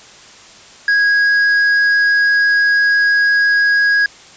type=tone with tanh clipping; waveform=triangle; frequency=1651 Hz; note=G#6; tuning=11 cents flat; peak=-11 dBFS; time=0.88-4.06 s; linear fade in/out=2 ms; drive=10 dB; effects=white hiss -40 dBFS RMS until 4.36 s + resampled to 16000 Hz